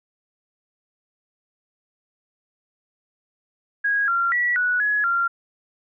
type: tone with pitch steps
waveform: sine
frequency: 1647 / 1379 / 1941 / 1472 / 1684 / 1383 Hz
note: G#6 / F6 / B6 / F#6 / G#6 / F6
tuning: -15 / -22 / -31 / -9 / +24 / -17 cents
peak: -18 dBFS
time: 3.84-5.28 s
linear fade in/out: 10 ms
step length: 240 ms
effects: none